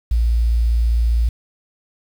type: tone with quantisation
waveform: sine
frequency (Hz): 57.6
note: A#1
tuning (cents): -20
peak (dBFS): -13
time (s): 0.11-1.29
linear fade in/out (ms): 5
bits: 7
effects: none